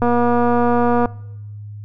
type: click train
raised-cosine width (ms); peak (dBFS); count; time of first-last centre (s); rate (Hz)
1; -5; 250; 0.02-1.058; 240
effects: noise-tail reverb RT60 0.9 s tail -22 dB re dry + added 104 Hz sine -30 dBFS peak until 1.84 s